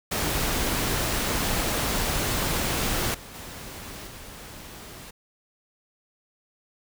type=noise with level steps; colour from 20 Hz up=pink; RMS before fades=-26 / -43 / -39 / -42 dBFS; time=0.11-5.11 s; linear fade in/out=10 ms; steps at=3.14 / 3.34 / 4.07 s; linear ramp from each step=5 ms; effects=none

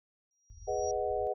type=tone with exponential growth; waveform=sine; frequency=5720 Hz; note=F8; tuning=41 cents sharp; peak=-38 dBFS; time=0.31-0.91 s; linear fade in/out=1 ms; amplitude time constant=130 ms
type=low-pass noise; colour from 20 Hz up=white; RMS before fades=-50 dBFS; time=0.5-1.27 s; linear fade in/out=0 ms; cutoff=100 Hz; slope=96 dB/octave
type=chord; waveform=sine; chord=G# minor seventh; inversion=none; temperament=equal; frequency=415.3 / 493.9 / 622.3 / 740 Hz; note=G#4 / B4 / D#5 / F#5; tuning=0 / 0 / 0 / 0 cents; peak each=-35 dBFS; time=0.67-1.34 s; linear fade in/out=20 ms
effects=none

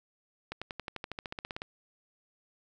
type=accelerating click train; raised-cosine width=0.3 ms; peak=-21 dBFS; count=16; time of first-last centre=0.52-1.619 s; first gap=96 ms; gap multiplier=0.96; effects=none

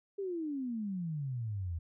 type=exponential sweep; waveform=sine; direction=down; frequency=407.3 to 80 Hz; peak=-34 dBFS; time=0.18-1.79 s; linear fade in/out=10 ms; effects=none

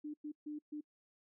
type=tone bursts at uneven times; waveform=sine; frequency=299.3 Hz; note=D4; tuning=33 cents sharp; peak=-40 dBFS; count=4; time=0.04-0.14 / 0.24-0.32 / 0.46-0.59 / 0.72-0.81 s; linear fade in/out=10 ms; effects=noise-tail reverb RT60 0.1 s tail -26 dB re dry

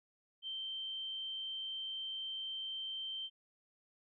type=tone; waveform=sine; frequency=3124 Hz; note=G7; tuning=7 cents flat; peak=-39 dBFS; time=0.42-3.3 s; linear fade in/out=50 ms; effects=none

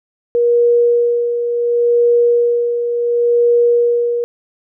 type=tone with tremolo; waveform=sine; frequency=476.3 Hz; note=A#4; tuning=37 cents sharp; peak=-8 dBFS; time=0.35-4.24 s; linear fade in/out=0 ms; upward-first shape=sine; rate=0.7 Hz; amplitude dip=55%; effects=none

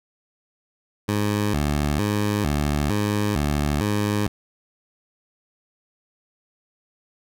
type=tone with vibrato; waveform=15% pulse; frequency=87.31 Hz; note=F2; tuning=in tune; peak=-14 dBFS; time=1.08-4.28 s; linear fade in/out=10 ms; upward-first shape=square; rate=1.1 Hz; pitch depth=300 cents each way; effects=none

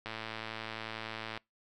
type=click train; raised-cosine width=0.3 ms; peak=-23 dBFS; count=147; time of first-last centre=0.06-1.375 s; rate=111 Hz; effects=noise-tail reverb RT60 0.2 s tail -25 dB re dry

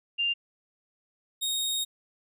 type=tone pair in turn; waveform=sine / sawtooth; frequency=2794 / 3730 Hz; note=F7 / A#7; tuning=0 / 0 cents; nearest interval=perfect fourth; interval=500 cents; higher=second; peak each=-24 dBFS; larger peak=neither; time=0.18-0.34 / 1.41-1.85 s; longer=second; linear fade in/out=20 ms; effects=none

